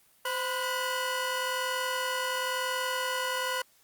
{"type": "tone cluster", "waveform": "25% pulse", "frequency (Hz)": [516, 991, 1457], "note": ["C5", "B5", "F#6"], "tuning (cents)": [-24, 6, -27], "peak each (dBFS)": -30, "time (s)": [0.25, 3.62], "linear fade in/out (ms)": 5, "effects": ["white hiss -63 dBFS RMS until 3.83 s", "Opus 32 kbps"]}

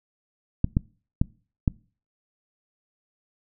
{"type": "clicks", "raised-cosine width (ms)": 5, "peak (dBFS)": -7, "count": 4, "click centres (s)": [0.644, 0.769, 1.215, 1.678], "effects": ["noise-tail reverb RT60 0.4 s tail -24 dB re dry"]}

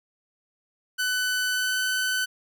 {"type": "tone with pitch glide", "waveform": "sawtooth", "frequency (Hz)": [1500, 1510.4], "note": ["F#6", "F#6"], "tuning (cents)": [23, 35], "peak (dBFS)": -20, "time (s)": [0.98, 2.26], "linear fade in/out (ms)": 20, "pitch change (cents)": 12, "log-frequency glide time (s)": [1.49, 1.77], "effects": []}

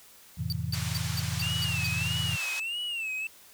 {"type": "chord", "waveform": "sine", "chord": "F major seventh", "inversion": "none", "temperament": "just", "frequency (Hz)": [87.31, 109.13, 130.96, 163.7], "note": ["F2", "A2", "C3", "E3"], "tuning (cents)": [0, -14, 2, -12], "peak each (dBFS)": -35, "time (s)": [0.37, 2.37], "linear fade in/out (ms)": 20}
{"type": "tone bursts", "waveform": "45% pulse", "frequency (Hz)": 4611, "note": "D8", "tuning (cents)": -33, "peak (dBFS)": -30, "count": 7, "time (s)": [0.5, 1.868], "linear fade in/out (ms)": 0, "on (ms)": 24, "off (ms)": 200}
{"type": "band-pass noise", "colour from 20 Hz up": "white", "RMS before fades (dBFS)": -38, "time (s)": [0.73, 2.6], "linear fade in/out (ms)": 5, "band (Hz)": [780, 6700], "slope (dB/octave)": 12}
{"type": "tone with vibrato", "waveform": "triangle", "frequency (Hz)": 2722, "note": "F7", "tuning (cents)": -45, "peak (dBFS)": -29, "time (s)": [1.42, 3.27], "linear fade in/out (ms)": 2, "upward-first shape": "sine", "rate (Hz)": 1.6, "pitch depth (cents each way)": 130}
{"effects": ["white hiss -54 dBFS RMS until 3.53 s"]}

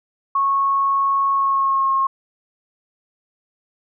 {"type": "tone with pitch glide", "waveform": "sine", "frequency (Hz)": [1100, 1078.6], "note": ["C#6", "C#6"], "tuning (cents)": [-14, -48], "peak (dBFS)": -15, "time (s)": [0.35, 2.07], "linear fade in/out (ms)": 5, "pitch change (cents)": -34, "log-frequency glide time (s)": [1.32, 1.92], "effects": []}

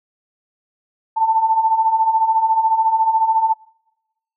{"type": "beating tone pair", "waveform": "sine", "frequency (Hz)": [878, 892], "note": ["A5", "A5"], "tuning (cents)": [-4, 23], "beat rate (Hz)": 14, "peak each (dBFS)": [-20, -14], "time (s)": [1.16, 3.54], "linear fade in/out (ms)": 20, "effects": ["noise-tail reverb RT60 1.0 s tail -25 dB re dry"]}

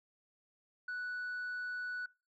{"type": "tone", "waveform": "sine", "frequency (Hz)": 1480, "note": "F#6", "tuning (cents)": 0, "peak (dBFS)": -35, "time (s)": [0.88, 2.06], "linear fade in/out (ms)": 5, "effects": ["noise-tail reverb RT60 0.3 s tail -24 dB re dry", "tanh soft clip ceiling -36 dBFS"]}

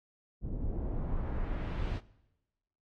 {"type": "noise with low-pass filter sweep", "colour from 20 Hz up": "brown", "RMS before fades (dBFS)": -34, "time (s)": [0.41, 2.01], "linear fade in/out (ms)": 50, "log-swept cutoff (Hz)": [320, 4400], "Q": 0.98, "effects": ["noise-tail reverb RT60 1.0 s tail -20 dB re dry", "AAC 48 kbps"]}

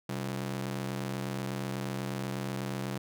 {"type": "ring-modulated tone", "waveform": "sawtooth", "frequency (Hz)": 160, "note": "D#3", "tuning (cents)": 49, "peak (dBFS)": -26, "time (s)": [0.09, 2.98], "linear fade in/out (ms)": 2, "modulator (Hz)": 34.1, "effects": []}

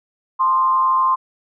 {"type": "tone with frequency modulation", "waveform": "sine", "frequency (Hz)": 1048, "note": "C6", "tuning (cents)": 2, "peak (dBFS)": -13, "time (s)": [0.39, 1.16], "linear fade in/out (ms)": 20, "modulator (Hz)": 165, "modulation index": 0.39, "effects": []}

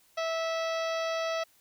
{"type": "harmonic tone with a mistuned harmonic", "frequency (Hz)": 654, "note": "E5", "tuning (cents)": -14, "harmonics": [1, 2, 3, 4, 5, 6, 7, 8, 9], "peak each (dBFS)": [-30, -36, -40, -42, -44, -46, -47, -48, -49], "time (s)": [0.17, 1.44], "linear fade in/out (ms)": 10, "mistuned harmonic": 8, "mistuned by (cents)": 16, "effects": ["white hiss -64 dBFS RMS until 1.6 s"]}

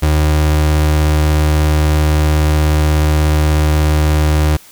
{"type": "tone", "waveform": "35% pulse", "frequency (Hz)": 76.4, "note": "D#2", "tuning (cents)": -31, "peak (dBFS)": -8, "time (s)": [0.02, 4.57], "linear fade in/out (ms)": 10, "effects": ["white hiss -41 dBFS RMS until 4.71 s"]}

